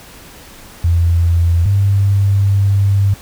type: tone pair in turn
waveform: sine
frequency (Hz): 85.1 / 99.19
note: F2 / G2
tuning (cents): -44 / +21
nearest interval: minor third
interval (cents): 265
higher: second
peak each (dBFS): -9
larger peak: neither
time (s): 0.84-1.66 / 1.66-3.14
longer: second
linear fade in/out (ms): 5
effects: pink hiss -38 dBFS RMS until 3.21 s